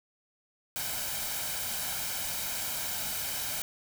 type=noise with comb filter; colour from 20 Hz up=white; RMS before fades=-34 dBFS; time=0.76-3.62 s; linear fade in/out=0 ms; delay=1.3 ms; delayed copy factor=+0.55; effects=none